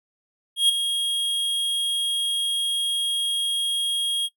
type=tone with ADSR envelope; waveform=square; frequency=3267 Hz; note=G#7; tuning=29 cents flat; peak=-14 dBFS; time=0.56-4.29 s; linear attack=130 ms; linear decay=10 ms; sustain=-9 dB; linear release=41 ms; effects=noise-tail reverb RT60 0.1 s tail -20 dB re dry